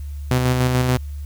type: tone with tremolo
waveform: sawtooth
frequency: 126.5 Hz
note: B2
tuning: 42 cents sharp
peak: -11 dBFS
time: 0.31-0.97 s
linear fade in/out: 0 ms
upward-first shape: square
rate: 6.9 Hz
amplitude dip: 30%
effects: added 72 Hz sine -27 dBFS peak until 1.25 s + white hiss -53 dBFS RMS until 1.25 s